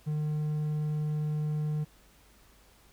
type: tone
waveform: triangle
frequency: 151.6 Hz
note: D#3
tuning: 45 cents flat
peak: -26 dBFS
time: 0.06-1.85 s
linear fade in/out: 20 ms
effects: added 50 Hz sine -61 dBFS peak until 2.92 s + pink hiss -61 dBFS RMS until 2.92 s